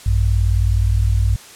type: tone pair together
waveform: sine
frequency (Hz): 57.56 / 96.8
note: A#1 / G2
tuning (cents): -21 / -21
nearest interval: major sixth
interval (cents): 900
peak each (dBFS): -15 / -16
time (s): 0.06-1.36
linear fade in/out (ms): 5
effects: white hiss -40 dBFS RMS until 1.55 s + low-pass 10000 Hz 12 dB/octave